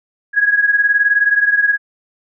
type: beating tone pair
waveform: sine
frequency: 1655 / 1674 Hz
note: G#6 / G#6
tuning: -6 / +13 cents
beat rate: 19 Hz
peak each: -12 / -16 dBFS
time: 0.33-1.78 s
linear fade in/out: 50 ms
effects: none